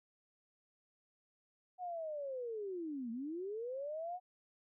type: linear two-way sweep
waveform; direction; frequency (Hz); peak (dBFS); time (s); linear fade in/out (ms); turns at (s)
sine; down then up; 740 to 222 to 740; -39; 1.78-4.2; 50; 3.11
effects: none